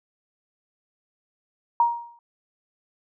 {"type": "tone with exponential decay", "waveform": "sine", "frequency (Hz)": 942, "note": "A#5", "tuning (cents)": 18, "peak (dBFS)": -13, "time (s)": [1.8, 2.19], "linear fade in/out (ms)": 2, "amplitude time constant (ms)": 83, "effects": []}